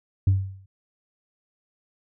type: tone with exponential decay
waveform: sine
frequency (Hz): 96.1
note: G2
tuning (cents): -34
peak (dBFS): -11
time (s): 0.27-0.66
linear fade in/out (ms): 5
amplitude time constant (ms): 83
effects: tanh soft clip ceiling -13 dBFS